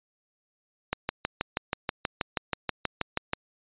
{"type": "click train", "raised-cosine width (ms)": 0.3, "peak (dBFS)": -10, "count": 16, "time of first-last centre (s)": [0.93, 3.334], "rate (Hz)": 6.24, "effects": ["resampled to 8000 Hz"]}